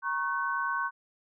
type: tone cluster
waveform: sine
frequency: 947 / 1096 / 1515 Hz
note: A#5 / C#6 / F#6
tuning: +27 / -20 / +40 cents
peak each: -36 / -31 / -31 dBFS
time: 0.02-0.91 s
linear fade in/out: 50 ms
effects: none